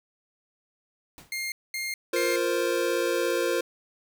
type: noise with exponential decay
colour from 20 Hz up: pink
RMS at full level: -43 dBFS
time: 1.18-1.39 s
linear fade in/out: 0 ms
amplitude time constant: 45 ms
type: tone bursts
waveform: sawtooth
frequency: 2121 Hz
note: C7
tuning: 23 cents sharp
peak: -26 dBFS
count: 3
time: 1.32-2.36 s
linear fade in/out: 2 ms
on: 200 ms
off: 220 ms
type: chord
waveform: square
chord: F suspended fourth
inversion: none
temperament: equal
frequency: 349.2 / 466.2 / 523.3 Hz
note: F4 / Bb4 / C5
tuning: 0 / 0 / 0 cents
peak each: -29 dBFS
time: 2.13-3.61 s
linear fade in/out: 5 ms
effects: none